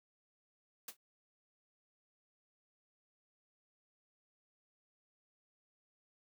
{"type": "noise with exponential decay", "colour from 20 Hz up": "white", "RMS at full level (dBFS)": -40, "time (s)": [0.88, 0.97], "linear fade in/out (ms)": 5, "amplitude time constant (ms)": 18, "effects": ["high-pass 200 Hz 12 dB/octave"]}